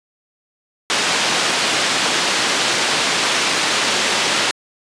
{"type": "band-pass noise", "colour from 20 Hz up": "white", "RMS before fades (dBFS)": -18, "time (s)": [0.9, 4.51], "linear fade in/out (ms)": 0, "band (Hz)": [200, 4500], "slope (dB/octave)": 12, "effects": ["resampled to 22050 Hz"]}